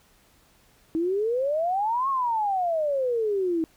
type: exponential two-way sweep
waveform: sine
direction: up then down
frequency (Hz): 316.1 to 1108.7 to 316.1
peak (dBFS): -22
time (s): 0.95-3.64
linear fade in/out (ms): 0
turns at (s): 2.09
effects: pink hiss -60 dBFS RMS until 3.76 s